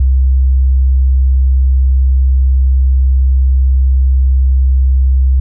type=tone; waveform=sine; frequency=65.41 Hz; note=C2; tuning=in tune; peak=-6 dBFS; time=0-5.4 s; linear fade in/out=5 ms; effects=none